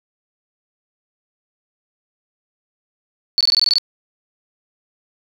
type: tone bursts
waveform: sine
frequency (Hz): 4464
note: C#8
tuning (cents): +11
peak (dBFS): -11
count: 9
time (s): 3.38-3.783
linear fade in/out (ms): 0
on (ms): 27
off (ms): 20
effects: 7-bit